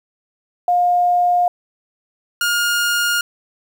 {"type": "tone pair in turn", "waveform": ["sine", "sawtooth"], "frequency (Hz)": [710, 1420], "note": ["F5", "F6"], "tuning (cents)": [28, 28], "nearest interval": "octave", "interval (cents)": 1200, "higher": "second", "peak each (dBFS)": -12, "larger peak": "neither", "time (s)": [[0.68, 1.48], [2.41, 3.21]], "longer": "neither", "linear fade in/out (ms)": 2, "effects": ["8-bit"]}